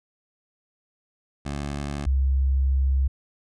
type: tone pair in turn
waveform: 15% pulse / sine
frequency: 71.5 / 66.94 Hz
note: D2 / C2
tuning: -46 / +40 cents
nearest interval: minor second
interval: 114 cents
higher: first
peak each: -22 / -18 dBFS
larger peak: second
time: 1.45-2.06 / 2.06-3.08 s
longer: second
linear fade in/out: 10 ms
effects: resampled to 22050 Hz